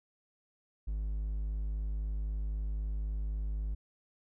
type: tone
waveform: triangle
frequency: 51.91 Hz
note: G#1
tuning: in tune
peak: -30 dBFS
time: 0.87-3.75 s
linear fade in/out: 10 ms
effects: none